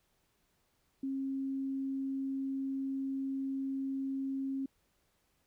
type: tone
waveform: sine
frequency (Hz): 270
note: C#4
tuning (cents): -45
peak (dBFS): -33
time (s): 1.03-4.66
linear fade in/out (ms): 5
effects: pink hiss -75 dBFS RMS until 5.46 s